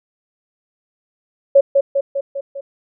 sine tone with echo, 554.4 Hz, C#5, in tune, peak -5 dBFS, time 1.55-1.61 s, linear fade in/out 10 ms, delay 200 ms, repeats 5, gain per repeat -4 dB, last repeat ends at 2.61 s, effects none

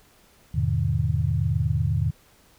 sine chord, E major seventh, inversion none, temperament equal with one note detuned, 82.41 / 103.83 / 123.47 / 151.75 Hz, E2 / G#2 / B2 / D#3, 0 / 0 / 0 / -43 cents, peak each -26 dBFS, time 0.54-2.11 s, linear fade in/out 10 ms, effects pink hiss -57 dBFS RMS until 2.58 s

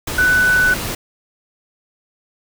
sine tone in noise, 1493 Hz, F#6, 15 cents sharp, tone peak -11 dBFS, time 0.18-0.74 s, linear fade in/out 5 ms, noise pink, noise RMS -24 dBFS, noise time 0.07-0.95 s, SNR +10 dB, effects none

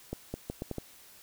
accelerating click train, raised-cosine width 2 ms, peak -21 dBFS, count 6, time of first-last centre 0.13-0.783 s, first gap 210 ms, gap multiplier 0.76, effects white hiss -55 dBFS RMS until 1.22 s

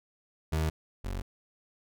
30% pulse tone pair in turn, 78.9 / 46.63 Hz, D#2 / F#1, +25 / +14 cents, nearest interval major sixth, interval 911 cents, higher first, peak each -24 / -30 dBFS, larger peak first, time 0.52-0.7 / 1.04-1.22 s, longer neither, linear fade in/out 10 ms, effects none

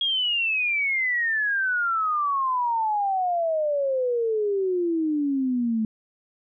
sine exponential sweep, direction down, 3300 to 216.2 Hz, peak -21 dBFS, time 0.01-5.85 s, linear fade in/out 2 ms, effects none

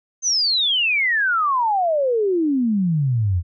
sine exponential sweep, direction down, 6330 to 82.41 Hz, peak -16 dBFS, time 0.22-3.43 s, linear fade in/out 50 ms, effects none

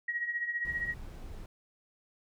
sine tone with tremolo, 1900 Hz, A#6, 33 cents sharp, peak -28 dBFS, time 0.08-0.94 s, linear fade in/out 5 ms, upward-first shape triangle, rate 15 Hz, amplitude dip 75%
brown noise, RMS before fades -44 dBFS, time 0.65-1.46 s, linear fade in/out 2 ms
effects none

